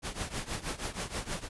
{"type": "noise with tremolo", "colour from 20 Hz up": "pink", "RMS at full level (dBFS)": -33, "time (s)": [0.02, 1.49], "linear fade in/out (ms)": 50, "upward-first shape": "triangle", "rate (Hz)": 6.3, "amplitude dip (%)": 90, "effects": ["resampled to 24000 Hz"]}